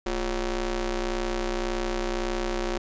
sawtooth ring-modulated tone, 191.9 Hz, G3, 37 cents flat, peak -19 dBFS, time 0.06-2.78 s, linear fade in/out 5 ms, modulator 161 Hz, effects resampled to 16000 Hz

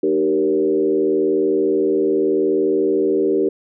sine tone with frequency modulation, 386.1 Hz, G4, 26 cents flat, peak -14 dBFS, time 0.03-3.49 s, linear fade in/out 5 ms, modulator 80.8 Hz, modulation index 1.1, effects none

